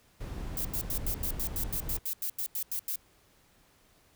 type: noise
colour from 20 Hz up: brown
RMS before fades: -37 dBFS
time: 0.2-1.99 s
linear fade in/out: 10 ms
type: noise bursts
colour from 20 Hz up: violet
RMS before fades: -33 dBFS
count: 15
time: 0.57-2.958 s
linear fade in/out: 2 ms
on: 78 ms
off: 87 ms
effects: pink hiss -64 dBFS RMS until 4.15 s